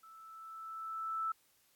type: tone with level ramp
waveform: sine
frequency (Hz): 1318.5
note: E6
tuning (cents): 0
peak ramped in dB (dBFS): -54 to -32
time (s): 0.03-1.32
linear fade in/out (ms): 5
effects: white hiss -71 dBFS RMS until 1.75 s + AAC 64 kbps